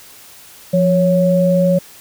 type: tone pair together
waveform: sine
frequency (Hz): 175.23 / 554.4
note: F3 / C#5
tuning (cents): +6 / 0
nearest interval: octave + minor sixth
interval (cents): 1994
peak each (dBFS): -13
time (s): 0.73-1.79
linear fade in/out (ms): 10
effects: white hiss -41 dBFS RMS until 2 s